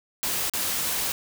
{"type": "noise with dropouts", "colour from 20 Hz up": "white", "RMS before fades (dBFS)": -27, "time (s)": [0.23, 1.12], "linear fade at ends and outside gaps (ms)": 0, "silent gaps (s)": [0.497, 0.536], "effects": []}